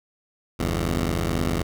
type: tone pair together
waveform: 10% pulse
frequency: 49.83 / 83.8 Hz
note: G1 / E2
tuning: +29 / +29 cents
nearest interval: major sixth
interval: 900 cents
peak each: -17 dBFS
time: 0.59-1.63 s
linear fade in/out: 10 ms
effects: none